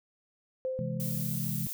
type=tone with exponential decay; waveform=sine; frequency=519 Hz; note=C5; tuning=14 cents flat; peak=-28 dBFS; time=0.65-1.57 s; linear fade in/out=0 ms; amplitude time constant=200 ms
type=chord; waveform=sine; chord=C augmented; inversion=none; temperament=equal with one note detuned; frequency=130.81 / 164.81 / 209 Hz; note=C3 / E3 / G#3; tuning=0 / 0 / +11 cents; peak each=-35 / -35 / -37 dBFS; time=0.79-1.67 s; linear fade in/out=0 ms
type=noise; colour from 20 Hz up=violet; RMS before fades=-37 dBFS; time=1-1.73 s; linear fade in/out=0 ms
effects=none